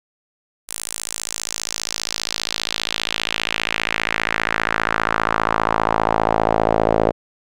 sawtooth tone with band-pass filter sweep, 55 Hz, A1, in tune, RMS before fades -21 dBFS, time 0.68-7.12 s, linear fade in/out 20 ms, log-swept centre 9700 to 560 Hz, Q 2, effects none

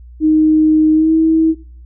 sine tone with pitch glide, 311.1 to 321.3 Hz, D#4 to E4, 0 to -44 cents, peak -8 dBFS, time 0.2-1.55 s, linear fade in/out 50 ms, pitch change +56 cents, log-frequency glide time 0.93-1.13 s, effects noise-tail reverb RT60 0.5 s tail -19 dB re dry + added 60 Hz sine -34 dBFS peak until 1.85 s

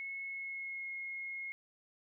sine tone with pitch glide, 2187 to 2158 Hz, C#7 to C#7, -24 to -47 cents, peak -39 dBFS, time 0-1.52 s, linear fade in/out 0 ms, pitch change -23 cents, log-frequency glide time 0.24-0.9 s, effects none

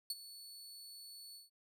sawtooth tone with ADSR envelope, 4435 Hz, C#8, in tune, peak -32 dBFS, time 0.1-1.5 s, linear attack 3 ms, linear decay 36 ms, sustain -16 dB, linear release 150 ms, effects none

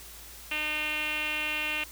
5% pulse tone with low-pass filter, 304.3 Hz, D#4, 38 cents flat, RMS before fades -31 dBFS, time 0.51-1.84 s, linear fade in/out 5 ms, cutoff 2700 Hz, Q 6.5, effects added 56 Hz sine -51 dBFS peak until 1.91 s + white hiss -47 dBFS RMS until 1.91 s

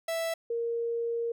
45% pulse / sine tone pair in turn, 659.3 / 466.2 Hz, E5 / A#4, 0 / 0 cents, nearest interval tritone, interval 600 cents, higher first, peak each -29 / -28 dBFS, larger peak second, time 0.08-0.34 / 0.5-1.32 s, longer second, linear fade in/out 5 ms, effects none

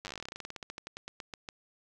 slowing click train, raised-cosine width 0.2 ms, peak -23 dBFS, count 29, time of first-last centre 0.05-1.488 s, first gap 9 ms, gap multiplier 1.11, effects none

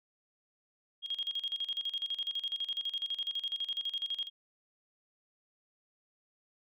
sine tone with tremolo, 3259 Hz, G#7, 33 cents flat, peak -31 dBFS, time 1.02-4.3 s, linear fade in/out 50 ms, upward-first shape square, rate 12 Hz, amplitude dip 80%, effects none

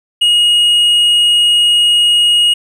sine tone with tanh clipping, 2880 Hz, F#7, 47 cents flat, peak -8 dBFS, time 0.21-2.54 s, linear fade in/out 10 ms, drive 5 dB, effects none

